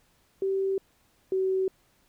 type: tone pair in turn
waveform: sine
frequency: 386.8 / 378.8 Hz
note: G4 / F#4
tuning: -23 / +41 cents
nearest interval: unison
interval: 36 cents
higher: first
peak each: -24 / -23 dBFS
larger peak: second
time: 0.42-0.78 / 1.32-1.68 s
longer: neither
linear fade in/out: 2 ms
effects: pink hiss -66 dBFS RMS until 2.08 s